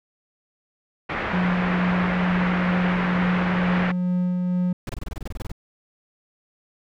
white low-pass noise, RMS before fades -27 dBFS, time 1.09-3.92 s, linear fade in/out 10 ms, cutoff 2100 Hz, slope 24 dB/octave
triangle tone with tremolo, 180 Hz, F#3, 47 cents flat, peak -17 dBFS, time 1.33-4.73 s, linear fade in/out 5 ms, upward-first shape sine, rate 2.2 Hz, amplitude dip 25%
brown noise bursts, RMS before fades -29 dBFS, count 14, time 4.87-5.517 s, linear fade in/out 2 ms, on 23 ms, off 25 ms
effects none

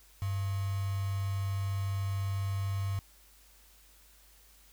sine tone with quantisation, 98 Hz, G2, in tune, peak -30 dBFS, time 0.22-2.99 s, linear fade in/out 0 ms, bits 7, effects added 50 Hz sine -61 dBFS peak until 4.72 s + white hiss -61 dBFS RMS until 4.72 s

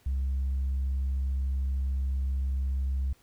sine tone, 66.8 Hz, C2, 36 cents sharp, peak -24 dBFS, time 0.06-3.13 s, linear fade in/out 5 ms, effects tanh soft clip ceiling -24 dBFS + pink hiss -63 dBFS RMS until 3.22 s

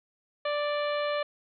harmonic tone, 587.3 Hz, D5, in tune, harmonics 1 / 2 / 3 / 4 / 5 / 6 / 7, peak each -28 / -34 / -38 / -40 / -42 / -44 / -45 dBFS, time 0.45-1.23 s, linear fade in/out 5 ms, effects none

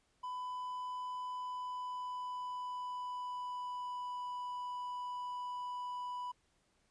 triangle tone with pitch glide, 1000 to 988.5 Hz, B5 to B5, +21 to +1 cents, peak -37 dBFS, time 0.23-6.32 s, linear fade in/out 10 ms, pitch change -20 cents, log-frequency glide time 1.32-4.3 s, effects pink hiss -75 dBFS RMS until 6.9 s + resampled to 22050 Hz

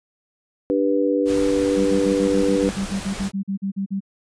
sine chord, G major, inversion second, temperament just, 294 / 392 / 490 Hz, D4 / G4 / B4, +2 / 0 / -14 cents, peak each -20 / -24 / -20 dBFS, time 0.7-2.69 s, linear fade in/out 0 ms
pink noise, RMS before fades -32 dBFS, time 1.25-3.32 s, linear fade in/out 50 ms
sine tone bursts, 195.5 Hz, G3, 4 cents flat, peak -21 dBFS, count 16, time 1.76-4.005 s, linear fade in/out 20 ms, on 100 ms, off 43 ms
effects resampled to 22050 Hz

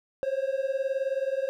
triangle beating tone pair, 528 / 547 Hz, C5 / C#5, +16 / -23 cents, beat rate 19 Hz, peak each -27 dBFS, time 0.23-1.49 s, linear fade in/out 0 ms, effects none

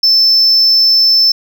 sine tone, 5290 Hz, E8, 5 cents sharp, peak -4 dBFS, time 0.03-1.32 s, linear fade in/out 5 ms, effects tanh soft clip ceiling -4 dBFS + 7-bit

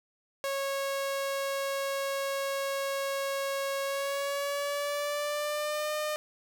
sawtooth tone with pitch glide, 550 to 606.7 Hz, C#5 to D#5, -14 to -44 cents, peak -26 dBFS, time 0.44-6.16 s, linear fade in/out 0 ms, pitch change +170 cents, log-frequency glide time 3.84-5.93 s, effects none

